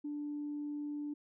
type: tone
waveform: sine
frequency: 293.7 Hz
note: D4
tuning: in tune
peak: -36 dBFS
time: 0.04-1.14 s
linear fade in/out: 10 ms
effects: tanh soft clip ceiling -32 dBFS